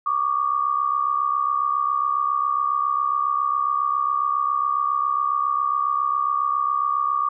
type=tone pair together; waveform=sine; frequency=1131.7 / 1199 Hz; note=C#6 / D6; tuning=+35 / +36 cents; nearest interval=minor second; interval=101 cents; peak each=-22 dBFS; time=0.06-7.29 s; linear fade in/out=5 ms; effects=none